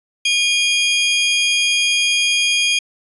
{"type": "tone pair together", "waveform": "35% pulse", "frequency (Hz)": [2435, 3250], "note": ["D#7", "G#7"], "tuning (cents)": [-38, -38], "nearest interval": "perfect fourth", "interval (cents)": 500, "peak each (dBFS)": -15, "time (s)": [0.25, 2.79], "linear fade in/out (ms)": 5, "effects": ["resampled to 24000 Hz"]}